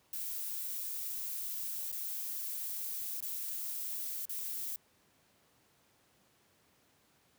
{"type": "noise with dropouts", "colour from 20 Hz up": "violet", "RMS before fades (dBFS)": -39, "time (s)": [0.13, 4.76], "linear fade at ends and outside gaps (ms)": 1, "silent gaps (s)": [[1.917, 1.926], [3.205, 3.225], [4.254, 4.294]], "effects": ["pink hiss -69 dBFS RMS until 7.38 s", "high-pass 100 Hz 12 dB/octave"]}